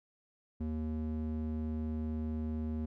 square tone with band-pass filter, 77.78 Hz, D#2, in tune, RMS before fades -36 dBFS, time 0.6-2.86 s, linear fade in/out 10 ms, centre 180 Hz, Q 2.4, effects none

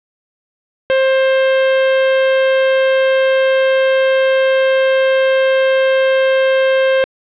45% pulse tone, 529 Hz, C5, 19 cents sharp, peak -10 dBFS, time 0.9-7.04 s, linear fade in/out 0 ms, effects resampled to 8000 Hz + 8-bit

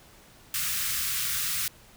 white band-stop noise, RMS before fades -29 dBFS, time 0.54-1.68 s, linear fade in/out 2 ms, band 170 to 1200 Hz, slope 48 dB/octave, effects pink hiss -54 dBFS RMS until 1.96 s

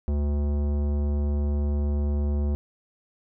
sine tone with tanh clipping, 72.6 Hz, D2, 19 cents flat, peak -24 dBFS, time 0.08-2.55 s, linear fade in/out 0 ms, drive 16 dB, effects none

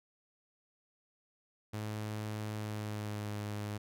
sawtooth tone with pitch glide, 106.9 to 104.22 Hz, A2 to G#2, -49 to +7 cents, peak -33 dBFS, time 1.73-3.78 s, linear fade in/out 10 ms, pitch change -44 cents, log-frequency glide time 2.55-3.35 s, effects none

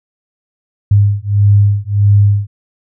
sine beating tone pair, 101.1 / 102.7 Hz, G#2 / G#2, -46 / -19 cents, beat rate 1.6 Hz, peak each -10 dBFS, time 0.91-2.47 s, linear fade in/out 5 ms, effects none

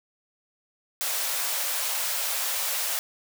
white high-pass noise, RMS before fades -28 dBFS, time 1.01-2.99 s, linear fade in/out 0 ms, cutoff 500 Hz, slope 48 dB/octave, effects none

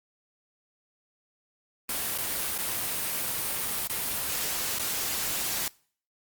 white noise with dropouts, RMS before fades -30 dBFS, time 1.89-5.68 s, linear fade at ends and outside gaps 2 ms, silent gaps 2.178-2.184 / 2.58-2.585 / 3.873-3.897 / 4.787-4.795 s, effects noise-tail reverb RT60 0.5 s tail -24 dB re dry + Opus 32 kbps

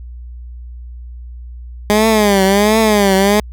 15% pulse tone with vibrato, 206.2 Hz, G#3, 12 cents flat, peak -3 dBFS, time 1.9-3.4 s, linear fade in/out 0 ms, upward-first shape triangle, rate 1.4 Hz, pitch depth 150 cents each way, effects added 60 Hz sine -28 dBFS peak until 3.52 s

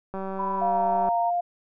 click train, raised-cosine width 1 ms, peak -20 dBFS, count 183, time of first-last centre 0.14-1.088 s, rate 192 Hz
sine tone with pitch glide, 987.8 to 927 Hz, B5 to A#5, 0 to -10 cents, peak -26 dBFS, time 0.38-1.31 s, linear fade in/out 20 ms, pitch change -110 cents, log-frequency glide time 0.55-0.83 s
sine tone with vibrato, 698.5 Hz, F5, in tune, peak -22 dBFS, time 0.61-1.41 s, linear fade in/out 10 ms, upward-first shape triangle, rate 3 Hz, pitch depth 9 cents each way
effects none

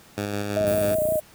10% pulse tone with tremolo, 102.3 Hz, G#2, 26 cents flat, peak -17 dBFS, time 0.17-0.95 s, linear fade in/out 10 ms, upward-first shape square, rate 6.1 Hz, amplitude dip 25%
sine tone with vibrato, 622.3 Hz, D#5, in tune, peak -20 dBFS, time 0.56-1.2 s, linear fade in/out 10 ms, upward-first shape square, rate 5.8 Hz, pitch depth 27 cents each way
click train, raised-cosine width 3 ms, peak -20 dBFS, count 17, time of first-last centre 0.61-1.156 s, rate 29.3 Hz
white high-pass noise, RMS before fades -36 dBFS, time 0.66-1.21 s, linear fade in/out 20 ms, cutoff 7900 Hz, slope 48 dB/octave
effects pink hiss -51 dBFS RMS until 1.34 s + high-pass 60 Hz 12 dB/octave

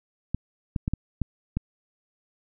clicks, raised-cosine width 5 ms, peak -13 dBFS, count 6, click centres 0.346 / 0.762 / 0.879 / 0.936 / 1.217 / 1.57 s, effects none

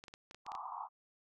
clicks, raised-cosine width 0.2 ms, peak -33 dBFS, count 8, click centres 0.039 / 0.082 / 0.139 / 0.311 / 0.346 / 0.465 / 0.519 / 0.551 s
pink band-pass noise, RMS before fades -44 dBFS, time 0.45-0.89 s, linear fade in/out 50 ms, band 750 to 1200 Hz, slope 96 dB/octave
effects none

